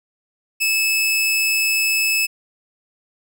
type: tone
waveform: sawtooth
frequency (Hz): 2606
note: E7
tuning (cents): -20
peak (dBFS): -13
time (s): 0.6-2.27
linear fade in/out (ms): 20
effects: none